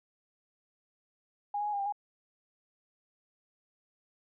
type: tone with pitch steps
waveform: sine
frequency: 819 / 830 / 836 / 807 / 793 / 823 Hz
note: G#5 / G#5 / G#5 / G#5 / G5 / G#5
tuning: -24 / -1 / +11 / -50 / +20 / -16 cents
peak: -30 dBFS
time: 1.54-1.924 s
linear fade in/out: 5 ms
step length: 64 ms
effects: none